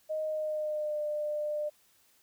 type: tone with pitch glide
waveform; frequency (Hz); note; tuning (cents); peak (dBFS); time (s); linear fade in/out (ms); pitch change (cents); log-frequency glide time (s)
sine; 622.3 to 599; D#5 to D5; 0 to +34; -30; 0.09-1.7; 20; -66; 0.24-1.02
effects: white hiss -66 dBFS RMS until 2.22 s